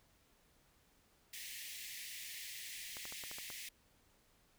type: high-pass noise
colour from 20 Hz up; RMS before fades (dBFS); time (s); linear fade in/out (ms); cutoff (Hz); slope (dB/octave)
pink; -48; 1.33-3.69; 5; 1800; 96
type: clicks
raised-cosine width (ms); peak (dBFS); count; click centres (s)
0.5; -34; 7; 2.969 / 3.054 / 3.124 / 3.238 / 3.314 / 3.385 / 3.502
effects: pink hiss -71 dBFS RMS until 4.58 s